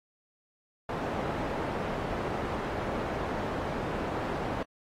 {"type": "low-pass noise", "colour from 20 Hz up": "white", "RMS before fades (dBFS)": -33, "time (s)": [0.89, 4.63], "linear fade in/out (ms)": 2, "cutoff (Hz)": 800, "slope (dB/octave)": 12, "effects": ["AAC 48 kbps"]}